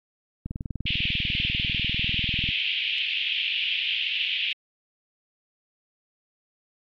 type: click train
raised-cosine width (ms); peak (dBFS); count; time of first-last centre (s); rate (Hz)
5; -19; 42; 0.46-2.49; 20.2
type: band-pass noise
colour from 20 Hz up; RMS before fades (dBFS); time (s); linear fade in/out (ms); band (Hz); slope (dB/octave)
pink; -27; 0.86-4.53; 5; 2500 to 3300; 48
effects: AAC 64 kbps